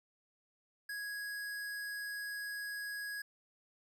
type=tone; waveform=square; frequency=1661.2 Hz; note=G#6; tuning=in tune; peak=-40 dBFS; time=0.89-3.22 s; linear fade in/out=5 ms; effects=none